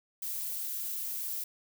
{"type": "noise", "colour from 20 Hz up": "violet", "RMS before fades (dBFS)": -36, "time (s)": [0.22, 1.44], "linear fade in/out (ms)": 5, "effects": []}